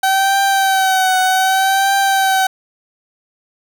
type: tone with vibrato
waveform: 30% pulse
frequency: 766 Hz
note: G5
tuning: 40 cents flat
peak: -9 dBFS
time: 0.03-2.47 s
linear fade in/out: 5 ms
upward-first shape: triangle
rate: 0.65 Hz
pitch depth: 50 cents each way
effects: none